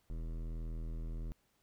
sine tone with hard clipping, 40.65 Hz, E1, 23 cents flat, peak -40 dBFS, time 0.1-1.32 s, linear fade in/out 0 ms, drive 16 dB, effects pink hiss -75 dBFS RMS until 1.62 s

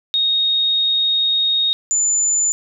sine tone pair in turn, 3729 / 7039 Hz, A#7 / A8, 0 / 0 cents, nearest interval major seventh, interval 1100 cents, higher second, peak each -14 dBFS, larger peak neither, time 0.14-1.73 / 1.91-2.52 s, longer first, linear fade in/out 0 ms, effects none

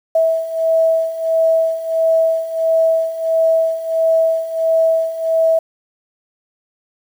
sine beating tone pair, 650 / 651.5 Hz, E5 / E5, -24 / -20 cents, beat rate 1.5 Hz, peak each -18 / -14 dBFS, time 0.15-5.59 s, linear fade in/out 5 ms, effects 7-bit

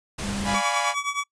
pink noise, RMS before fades -31 dBFS, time 0.18-0.56 s, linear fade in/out 10 ms
sine tone, 200.5 Hz, G3, 39 cents sharp, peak -28 dBFS, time 0.2-0.62 s, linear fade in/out 50 ms
sawtooth chord, D diminished seventh, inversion none, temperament equal, 587.3 / 698.5 / 830.6 / 987.8 Hz, D5 / F5 / Ab5 / Cb6, 0 / 0 / 0 / 0 cents, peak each -29 / -26 / -24 / -25 dBFS, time 0.44-0.95 s, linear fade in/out 50 ms
25% pulse tone with tremolo, 1139 Hz, C#6, 47 cents sharp, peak -18 dBFS, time 0.54-1.24 s, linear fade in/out 10 ms, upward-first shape triangle, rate 9.6 Hz, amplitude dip 90%
effects noise-tail reverb RT60 0.1 s tail -25 dB re dry + resampled to 22050 Hz

